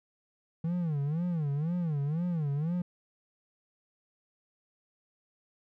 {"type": "tone with vibrato", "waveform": "triangle", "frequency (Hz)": 158.2, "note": "D#3", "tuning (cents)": 29, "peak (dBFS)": -26, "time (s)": [0.64, 2.82], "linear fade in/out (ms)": 5, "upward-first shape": "sine", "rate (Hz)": 2, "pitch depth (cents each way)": 210, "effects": []}